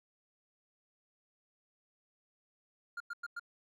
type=tone bursts; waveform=triangle; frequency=1406 Hz; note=F6; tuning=11 cents sharp; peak=-36 dBFS; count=4; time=2.97-3.396 s; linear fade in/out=5 ms; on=33 ms; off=98 ms; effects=none

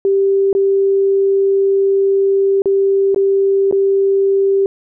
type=tone with dropouts; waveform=sine; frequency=392 Hz; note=G4; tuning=in tune; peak=-10 dBFS; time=0.05-4.66 s; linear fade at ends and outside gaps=1 ms; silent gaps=0.529-0.55 / 2.62-2.657 / 3.146-3.161 / 3.712-3.725 s; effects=none

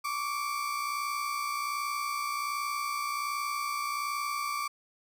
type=tone pair together; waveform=35% pulse; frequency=1108.7 / 1170 Hz; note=C#6 / D6; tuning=0 / -7 cents; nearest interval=minor second; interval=93 cents; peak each=-36 / -30 dBFS; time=0.04-4.68 s; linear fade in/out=10 ms; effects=none

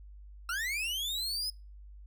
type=linear sweep; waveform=40% pulse; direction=up; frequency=1332 to 5130 Hz; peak=-31 dBFS; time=0.49-1.5 s; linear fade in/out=2 ms; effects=noise-tail reverb RT60 0.3 s tail -25 dB re dry + added 50 Hz sine -47 dBFS peak until 2.06 s

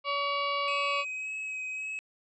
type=harmonic tone; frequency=567 Hz; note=C#5; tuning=39 cents sharp; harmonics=1 / 2 / 4 / 5 / 6 / 7 / 8 / 9; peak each=-35 / -30 / -35 / -37 / -47 / -44 / -44 / -54 dBFS; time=0.04-1.05 s; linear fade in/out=50 ms
type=tone with vibrato; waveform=triangle; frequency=2548 Hz; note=D#7; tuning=41 cents sharp; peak=-32 dBFS; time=0.68-1.99 s; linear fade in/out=0 ms; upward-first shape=sine; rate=1.8 Hz; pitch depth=17 cents each way
effects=resampled to 22050 Hz

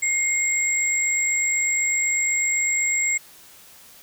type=tone pair together; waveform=sine; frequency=2138 / 7626 Hz; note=C7 / A#8; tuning=+37 / +38 cents; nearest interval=octave + minor seventh; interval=2201 cents; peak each=-22 dBFS; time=0.02-3.18 s; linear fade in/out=10 ms; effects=white hiss -48 dBFS RMS until 4.02 s

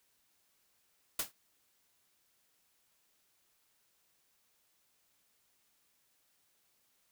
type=noise with exponential decay; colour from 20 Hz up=white; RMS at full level=-29 dBFS; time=1.19-1.32 s; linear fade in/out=5 ms; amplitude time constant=28 ms; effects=white hiss -74 dBFS RMS until 7.11 s

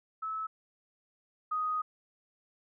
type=tone pair in turn; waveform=sine; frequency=1300 / 1248.1 Hz; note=E6 / D#6; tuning=-24 / +5 cents; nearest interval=minor second; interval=71 cents; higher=first; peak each=-33 / -29 dBFS; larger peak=second; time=0.22-0.47 / 1.51-1.82 s; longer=second; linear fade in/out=10 ms; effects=none

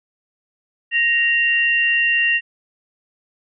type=tone pair together; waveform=sine; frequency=1871 / 2768 Hz; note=A#6 / F7; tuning=+6 / -16 cents; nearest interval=perfect fifth; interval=678 cents; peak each=-17 dBFS; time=0.91-2.41 s; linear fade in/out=50 ms; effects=none

